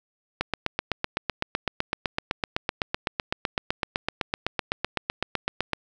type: click train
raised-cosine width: 0.3 ms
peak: -8 dBFS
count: 43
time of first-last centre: 0.41-5.733 s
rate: 7.89 Hz
effects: none

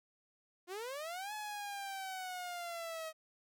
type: linear two-way sweep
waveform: sawtooth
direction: up then down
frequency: 342.8 to 855 to 631 Hz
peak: -37 dBFS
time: 0.67-3.13 s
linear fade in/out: 50 ms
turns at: 1.33 s
effects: none

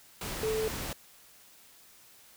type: tone in noise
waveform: sine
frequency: 437.6 Hz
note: A4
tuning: 9 cents flat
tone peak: -28 dBFS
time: 0.43-0.68 s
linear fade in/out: 2 ms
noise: pink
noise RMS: -37 dBFS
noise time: 0.21-0.93 s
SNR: +6 dB
effects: white hiss -57 dBFS RMS until 2.36 s

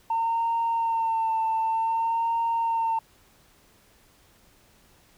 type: tone with vibrato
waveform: sine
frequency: 907 Hz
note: A#5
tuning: 48 cents flat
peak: -21 dBFS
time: 0.1-2.99 s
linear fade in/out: 5 ms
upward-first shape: sine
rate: 0.54 Hz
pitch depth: 28 cents each way
effects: tanh soft clip ceiling -19 dBFS + pink hiss -59 dBFS RMS until 5.17 s

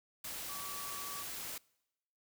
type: tone in noise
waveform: sine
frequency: 1144 Hz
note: D6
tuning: 46 cents flat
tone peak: -46 dBFS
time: 0.49-1.23 s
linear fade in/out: 5 ms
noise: white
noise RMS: -43 dBFS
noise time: 0.24-1.58 s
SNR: -6 dB
effects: noise-tail reverb RT60 0.9 s tail -25 dB re dry

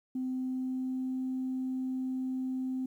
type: tone with pitch glide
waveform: sine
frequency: 257.4 to 259 Hz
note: C4 to C4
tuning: -28 to -17 cents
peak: -30 dBFS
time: 0.15-2.86 s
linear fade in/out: 5 ms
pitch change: +11 cents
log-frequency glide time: 0.32-1.2 s
effects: tanh soft clip ceiling -27 dBFS + 11-bit

